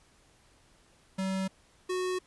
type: tone pair in turn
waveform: square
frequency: 190.7 / 367.6 Hz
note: G3 / F#4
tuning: -47 / -11 cents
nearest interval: major seventh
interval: 1136 cents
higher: second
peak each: -30 / -30 dBFS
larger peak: neither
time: 1.18-1.48 / 1.89-2.19 s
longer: neither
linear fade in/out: 10 ms
effects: pink hiss -63 dBFS RMS until 2.26 s + resampled to 24000 Hz